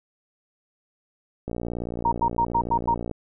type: click train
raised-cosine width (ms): 2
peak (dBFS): -17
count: 97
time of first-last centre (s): 1.48-3.113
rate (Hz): 58.8
type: tone bursts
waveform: sine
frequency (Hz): 932.3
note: A#5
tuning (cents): 0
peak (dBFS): -18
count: 6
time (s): 2.05-2.943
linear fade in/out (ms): 5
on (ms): 68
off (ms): 97
effects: none